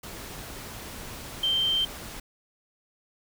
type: tone in noise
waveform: sine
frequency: 3133 Hz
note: G7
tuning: 2 cents flat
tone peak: -22 dBFS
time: 1.43-1.85 s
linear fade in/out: 5 ms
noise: pink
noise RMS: -40 dBFS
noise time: 0.03-2.2 s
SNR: +15 dB
effects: none